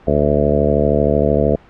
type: harmonic tone with a mistuned harmonic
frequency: 73 Hz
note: D2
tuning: 10 cents flat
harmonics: 1 / 2 / 3 / 4 / 5 / 6 / 7 / 8 / 9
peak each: -21 / -21 / -20 / -23 / -24 / -19 / -19 / -22 / -20 dBFS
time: 0.07-1.56 s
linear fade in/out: 5 ms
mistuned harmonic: 1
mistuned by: -21 cents
effects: pink hiss -45 dBFS RMS until 1.69 s + low-pass 2000 Hz 12 dB/octave